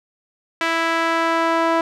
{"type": "tone with band-pass filter sweep", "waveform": "sawtooth", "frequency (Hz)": 330, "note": "E4", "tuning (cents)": 2, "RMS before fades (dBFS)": -19, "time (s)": [0.61, 1.81], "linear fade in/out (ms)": 2, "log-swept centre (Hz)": [1900, 930], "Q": 1.2, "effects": []}